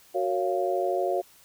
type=chord; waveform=sine; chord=Gb major seventh; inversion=none; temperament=just; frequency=370 / 462.5 / 555 / 693.7 Hz; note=Gb4 / Bb4 / Db5 / F5; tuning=0 / -14 / +2 / -12 cents; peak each=-28 / -34 / -29 / -28 dBFS; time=0.14-1.22 s; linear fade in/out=20 ms; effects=white hiss -56 dBFS RMS until 1.44 s